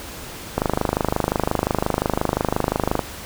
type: click train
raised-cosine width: 1 ms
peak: -4 dBFS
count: 63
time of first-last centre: 0.58-2.992 s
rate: 25.7 Hz
effects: pink hiss -35 dBFS RMS until 3.25 s